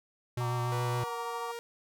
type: tone with vibrato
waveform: square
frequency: 121.5 Hz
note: B2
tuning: 28 cents flat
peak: -31 dBFS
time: 0.37-1.04 s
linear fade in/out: 5 ms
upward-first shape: sine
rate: 7.1 Hz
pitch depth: 18 cents each way
type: chord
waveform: sine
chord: Gb augmented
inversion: none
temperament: just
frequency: 740 / 925 / 1156.2 Hz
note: Gb5 / Bb5 / D6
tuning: 0 / -14 / -27 cents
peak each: -43 / -39 / -39 dBFS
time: 0.4-1.52 s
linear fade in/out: 10 ms
type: tone with pitch glide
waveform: sawtooth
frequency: 488.1 to 469 Hz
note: B4 to A#4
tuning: -20 to +11 cents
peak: -34 dBFS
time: 0.72-1.59 s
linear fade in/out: 0 ms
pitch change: -69 cents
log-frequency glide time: 0.94-1.14 s
effects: none